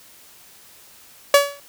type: tone with exponential decay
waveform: sawtooth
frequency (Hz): 568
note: C#5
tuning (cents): +42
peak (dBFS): -3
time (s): 1.34-1.6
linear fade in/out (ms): 2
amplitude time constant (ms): 56
effects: white hiss -48 dBFS RMS until 1.68 s